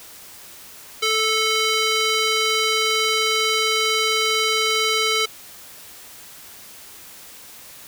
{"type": "tone with band-pass filter", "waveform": "square", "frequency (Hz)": 438.9, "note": "A4", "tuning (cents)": -4, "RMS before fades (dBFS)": -20, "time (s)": [1.02, 5.26], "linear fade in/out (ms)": 10, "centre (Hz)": 3600, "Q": 1, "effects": ["white hiss -42 dBFS RMS until 7.87 s"]}